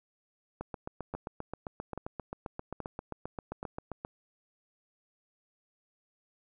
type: two click trains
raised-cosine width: 1 ms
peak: -23 / -23 dBFS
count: 27 / 4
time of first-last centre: 0.61-4.049 / 1.15-3.629 s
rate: 7.56 / 1.21 Hz
effects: none